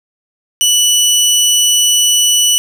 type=tone; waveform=20% pulse; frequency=2960 Hz; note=F#7; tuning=in tune; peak=-3 dBFS; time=0.61-2.58 s; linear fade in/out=0 ms; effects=none